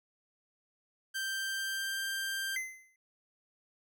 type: tone with pitch glide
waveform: sawtooth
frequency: 1568 to 1579.8 Hz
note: G6 to G6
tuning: 0 to +13 cents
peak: -30 dBFS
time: 1.14-2.57 s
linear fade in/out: 20 ms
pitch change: +13 cents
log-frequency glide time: 1.24-2.03 s
type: tone with exponential decay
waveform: square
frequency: 2056 Hz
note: C7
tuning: 31 cents flat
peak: -31 dBFS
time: 2.56-2.96 s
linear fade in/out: 2 ms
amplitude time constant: 85 ms
effects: none